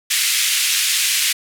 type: band-pass noise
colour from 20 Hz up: pink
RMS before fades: -18 dBFS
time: 0.1-1.33 s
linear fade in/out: 10 ms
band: 2100 to 13000 Hz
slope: 24 dB/octave
effects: none